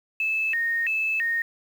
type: tone with vibrato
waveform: sine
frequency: 2201 Hz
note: C#7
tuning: 13 cents flat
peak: -22 dBFS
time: 0.2-1.42 s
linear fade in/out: 2 ms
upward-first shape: square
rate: 1.5 Hz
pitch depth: 300 cents each way
effects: 8-bit